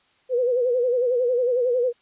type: tone with vibrato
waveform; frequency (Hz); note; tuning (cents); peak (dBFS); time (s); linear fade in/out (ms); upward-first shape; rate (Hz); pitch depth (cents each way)
sine; 493.9; B4; 0; -18; 0.29-1.93; 50; sine; 11; 79
effects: white hiss -62 dBFS RMS until 2.01 s + resampled to 8000 Hz